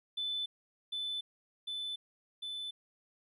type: tone with echo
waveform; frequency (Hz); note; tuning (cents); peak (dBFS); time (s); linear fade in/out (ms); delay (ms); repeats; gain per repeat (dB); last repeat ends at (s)
triangle; 3509; A7; -5; -30; 0.17-0.46; 10; 750; 3; -2; 2.71
effects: tanh soft clip ceiling -31 dBFS + resampled to 32000 Hz